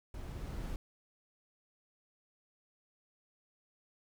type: noise with level ramp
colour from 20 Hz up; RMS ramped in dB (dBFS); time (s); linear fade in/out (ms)
brown; -44 to -39; 0.14-0.76; 2
effects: none